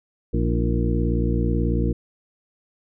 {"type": "harmonic tone with a mistuned harmonic", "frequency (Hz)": 58.27, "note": "A#1", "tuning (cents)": 0, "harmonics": [1, 2, 3, 4, 5, 6, 8], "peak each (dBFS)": [-22, -25, -27, -28, -29, -30, -31], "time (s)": [0.33, 1.93], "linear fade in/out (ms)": 10, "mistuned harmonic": 5, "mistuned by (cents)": 58, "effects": []}